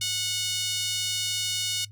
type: tone with high-pass filter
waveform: 5% pulse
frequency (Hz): 733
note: F#5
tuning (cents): -16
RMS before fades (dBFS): -29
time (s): 0.01-1.85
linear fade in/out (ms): 5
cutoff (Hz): 3000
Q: 2
effects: noise-tail reverb RT60 0.1 s tail -18 dB re dry + added 104 Hz sine -44 dBFS peak until 1.91 s